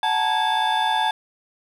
triangle tone cluster, 745 / 869 / 928 / 1648 / 3512 Hz, F#5 / A5 / A#5 / G#6 / A7, +12 / -22 / -8 / -14 / -4 cents, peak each -24 / -19 / -28 / -26 / -26 dBFS, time 0.03-1.11 s, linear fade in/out 2 ms, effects none

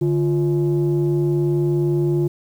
sine tone pair together, 146.83 / 349.2 Hz, D3 / F4, 0 / 0 cents, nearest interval octave + minor third, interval 1500 cents, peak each -17 dBFS, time 0.01-2.28 s, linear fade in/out 10 ms, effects tanh soft clip ceiling -12 dBFS + 8-bit

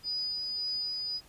sine tone with tremolo, 4952 Hz, D#8, 9 cents flat, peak -30 dBFS, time 0.03-1.21 s, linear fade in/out 50 ms, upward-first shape sine, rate 1.8 Hz, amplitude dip 25%, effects pink hiss -58 dBFS RMS until 1.28 s + resampled to 32000 Hz

